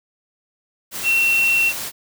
sine tone in noise, 2718 Hz, F7, 48 cents flat, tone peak -14 dBFS, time 1.03-1.73 s, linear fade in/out 50 ms, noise white, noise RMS -28 dBFS, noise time 0.91-1.92 s, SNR +11 dB, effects none

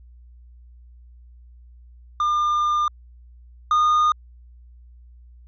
triangle tone pair in turn, 1203 / 1224 Hz, D6 / D#6, +41 / -29 cents, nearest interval unison, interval 30 cents, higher second, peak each -16 / -13 dBFS, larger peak second, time 2.2-2.88 / 3.71-4.12 s, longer first, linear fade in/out 2 ms, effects added 60 Hz sine -44 dBFS peak until 5.47 s + resampled to 16000 Hz

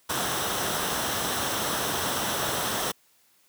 pink noise with comb filter, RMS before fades -28 dBFS, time 0.09-2.92 s, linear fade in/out 10 ms, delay 0.43 ms, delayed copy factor -0.5, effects white hiss -63 dBFS RMS until 3.48 s + high-pass 100 Hz 12 dB/octave

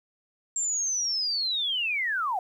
sine linear sweep, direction down, 7459 to 698.5 Hz, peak -25 dBFS, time 0.56-2.39 s, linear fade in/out 2 ms, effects 10-bit

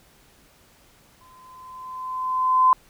sine tone with exponential growth, 1026 Hz, C6, 34 cents flat, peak -11 dBFS, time 1.21-2.73 s, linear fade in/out 1 ms, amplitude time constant 330 ms, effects pink hiss -56 dBFS RMS until 2.89 s

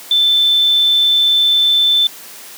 sine tone, 3532 Hz, A7, 6 cents sharp, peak -9 dBFS, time 0.11-2.07 s, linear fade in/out 2 ms, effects white hiss -35 dBFS RMS until 2.57 s + high-pass 200 Hz 12 dB/octave

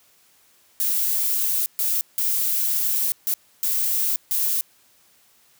violet noise bursts at uneven times, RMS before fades -22 dBFS, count 6, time 0.8-1.66 / 1.79-2.01 / 2.18-3.12 / 3.27-3.34 / 3.63-4.16 / 4.31-4.61 s, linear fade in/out 0 ms, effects white hiss -58 dBFS RMS until 5.59 s + high-pass 60 Hz 12 dB/octave

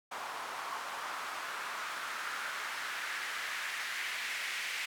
white noise with band-pass filter sweep, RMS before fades -39 dBFS, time 0.11-4.86 s, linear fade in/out 10 ms, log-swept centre 960 to 2200 Hz, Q 2.1, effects none

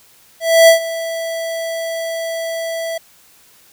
square tone with ADSR envelope, 659.3 Hz, E5, in tune, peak -4 dBFS, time 0.4-2.98 s, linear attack 280 ms, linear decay 110 ms, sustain -17 dB, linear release 6 ms, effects white hiss -49 dBFS RMS until 3.72 s

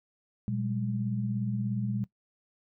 sine tone cluster, 120.1 / 186.3 / 203.2 Hz, B2 / F#3 / G#3, -48 / +12 / -38 cents, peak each -31 / -38 / -32 dBFS, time 0.48-2.04 s, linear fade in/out 0 ms, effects noise-tail reverb RT60 0.1 s tail -19 dB re dry

